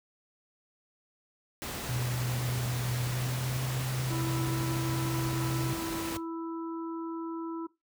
pink noise, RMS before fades -37 dBFS, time 1.62-6.17 s, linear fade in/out 0 ms
sine tone with pitch glide, 123.47 to 128.79 Hz, B2 to C3, 0 to -27 cents, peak -30 dBFS, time 1.89-5.73 s, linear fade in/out 0 ms, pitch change +73 cents, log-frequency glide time 3.06-3.58 s
harmonic tone, 329.6 Hz, E4, in tune, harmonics 1 / 3 / 4, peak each -34 / -44 / -46 dBFS, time 4.1-7.67 s, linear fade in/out 10 ms
effects noise-tail reverb RT60 0.2 s tail -18 dB re dry + high-pass 60 Hz 12 dB/octave

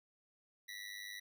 25% pulse tone with amplitude modulation, 1948 Hz, B6, 24 cents flat, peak -38 dBFS, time 0.68-1.2 s, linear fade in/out 10 ms, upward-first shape sine, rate 100 Hz, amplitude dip 85%, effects none

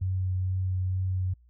sine tone with vibrato, 93 Hz, F#2, 9 cents sharp, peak -25 dBFS, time 0.01-1.34 s, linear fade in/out 10 ms, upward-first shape triangle, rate 2.2 Hz, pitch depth 14 cents each way, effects added 60 Hz sine -55 dBFS peak until 1.49 s

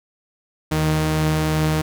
sawtooth tone pair together, 76.44 / 155.56 Hz, D#2 / D#3, -30 / 0 cents, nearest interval octave, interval 1230 cents, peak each -22 / -14 dBFS, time 0.71-1.82 s, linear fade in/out 10 ms, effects none

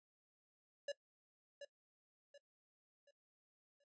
square tone with echo, 570 Hz, C#5, 48 cents sharp, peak -40 dBFS, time 0.88-0.92 s, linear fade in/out 5 ms, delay 730 ms, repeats 4, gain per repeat -9 dB, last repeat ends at 3.84 s, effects noise-tail reverb RT60 0.1 s tail -19 dB re dry + resampled to 16000 Hz

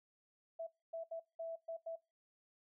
sine tone bursts at uneven times, 659.3 Hz, E5, in tune, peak -40 dBFS, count 6, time 0.59-0.67 / 0.93-1.04 / 1.11-1.2 / 1.39-1.56 / 1.68-1.77 / 1.86-1.96 s, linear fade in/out 10 ms, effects noise-tail reverb RT60 0.3 s tail -24 dB re dry

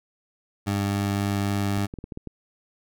20% pulse tone, 100.4 Hz, G2, 42 cents sharp, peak -18 dBFS, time 0.66-1.87 s, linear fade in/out 20 ms
clicks, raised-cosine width 3 ms, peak -22 dBFS, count 7, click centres 1.778 / 1.939 / 1.987 / 2.041 / 2.122 / 2.174 / 2.273 s
effects none

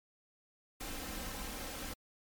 pink noise with comb filter, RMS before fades -42 dBFS, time 0.8-1.94 s, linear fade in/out 10 ms, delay 3.8 ms, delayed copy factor +0.55, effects MP3 96 kbps

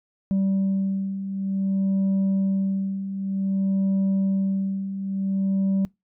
sine beating tone pair, 193.4 / 193.94 Hz, G3 / G3, -23 / -18 cents, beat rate 0.54 Hz, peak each -25 / -20 dBFS, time 0.31-5.85 s, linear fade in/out 0 ms, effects noise-tail reverb RT60 0.2 s tail -26 dB re dry + tanh soft clip ceiling -18 dBFS

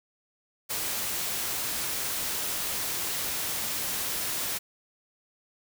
white noise, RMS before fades -31 dBFS, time 0.69-4.59 s, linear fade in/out 20 ms, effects none

